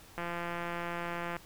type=click train; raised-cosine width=0.5 ms; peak=-22 dBFS; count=205; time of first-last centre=0.18-1.366 s; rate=172 Hz; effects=pink hiss -55 dBFS RMS until 1.45 s